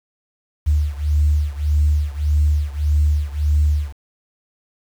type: beating tone pair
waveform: sine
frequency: 74 / 75.7 Hz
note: D2 / D#2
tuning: +14 / -47 cents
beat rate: 1.7 Hz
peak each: -16 / -18 dBFS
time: 0.66-3.93 s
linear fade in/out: 20 ms
effects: tanh soft clip ceiling -7 dBFS + 7-bit